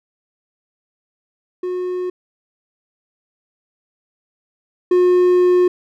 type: tone pair in turn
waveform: triangle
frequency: 363 / 360.1 Hz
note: F#4 / F#4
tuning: -33 / -47 cents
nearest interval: unison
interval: 14 cents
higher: first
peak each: -18 / -8 dBFS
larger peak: second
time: 1.63-2.1 / 4.91-5.68 s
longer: second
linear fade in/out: 5 ms
effects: none